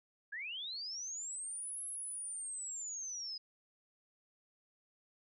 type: linear two-way sweep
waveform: sine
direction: up then down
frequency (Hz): 1600 to 10990 to 4960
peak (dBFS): -40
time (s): 0.32-3.38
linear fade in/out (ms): 10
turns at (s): 1.84
effects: none